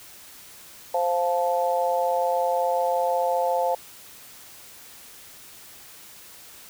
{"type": "harmonic tone", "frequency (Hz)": 174.61, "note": "F3", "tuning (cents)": 0, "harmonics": [3, 4, 5], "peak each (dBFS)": [-24, -25, -26], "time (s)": [0.94, 3.75], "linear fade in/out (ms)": 5, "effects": ["white hiss -46 dBFS RMS until 6.69 s"]}